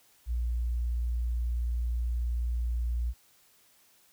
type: tone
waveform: sine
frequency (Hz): 59.3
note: A#1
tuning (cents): +30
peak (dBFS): -27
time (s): 0.26-3.14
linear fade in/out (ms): 50
effects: white hiss -63 dBFS RMS until 4.12 s